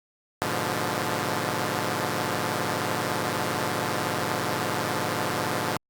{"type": "chord", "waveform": "5% pulse", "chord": "G# diminished seventh", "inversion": "none", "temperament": "equal with one note detuned", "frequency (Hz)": [103.83, 123.47, 146.83, 175.32], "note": ["G#2", "B2", "D3", "F3"], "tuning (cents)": [0, 0, 0, 7], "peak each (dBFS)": -20, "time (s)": [0.42, 5.77], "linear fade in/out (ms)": 0, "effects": ["Opus 48 kbps"]}